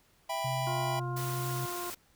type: chord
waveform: square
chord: E minor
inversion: none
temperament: just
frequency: 659.3 / 791.1 / 988.9 Hz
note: E5 / G5 / B5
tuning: 0 / +16 / +2 cents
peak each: -37 dBFS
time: 0.29-1 s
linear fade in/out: 10 ms
type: tone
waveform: sine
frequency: 130 Hz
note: C3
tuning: 11 cents flat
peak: -33 dBFS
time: 0.44-1.66 s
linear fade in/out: 10 ms
type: harmonic tone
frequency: 352.5 Hz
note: F4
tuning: 16 cents sharp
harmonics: 1 / 2 / 3 / 4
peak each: -40 / -43 / -40 / -47 dBFS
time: 0.67-1.9 s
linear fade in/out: 0 ms
type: noise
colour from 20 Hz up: white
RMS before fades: -41 dBFS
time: 1.16-1.95 s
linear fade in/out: 10 ms
effects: pink hiss -66 dBFS RMS until 2.15 s